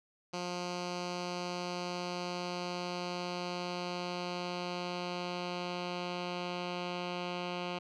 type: tone with low-pass filter sweep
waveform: 10% pulse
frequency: 177.6 Hz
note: F3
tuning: 29 cents sharp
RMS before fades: -38 dBFS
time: 0.33-7.79 s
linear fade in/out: 10 ms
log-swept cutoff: 5300 to 3500 Hz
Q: 2.2
effects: none